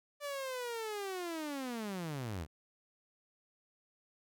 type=linear sweep; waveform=sawtooth; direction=down; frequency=587.3 to 70 Hz; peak=-34 dBFS; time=0.2-2.47 s; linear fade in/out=50 ms; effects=none